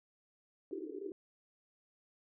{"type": "band-pass noise", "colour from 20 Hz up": "white", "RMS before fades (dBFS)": -43, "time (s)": [0.71, 1.12], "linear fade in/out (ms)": 2, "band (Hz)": [300, 430], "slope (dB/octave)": 96, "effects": []}